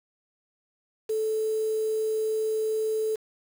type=tone with quantisation; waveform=sine; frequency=436.4 Hz; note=A4; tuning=14 cents flat; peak=-24 dBFS; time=1.09-3.16 s; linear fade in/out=10 ms; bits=7; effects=none